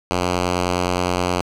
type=tone; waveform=5% pulse; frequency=89.6 Hz; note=F2; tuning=45 cents sharp; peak=-7 dBFS; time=0.11-1.41 s; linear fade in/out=0 ms; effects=low-pass 8000 Hz 12 dB/octave + 7-bit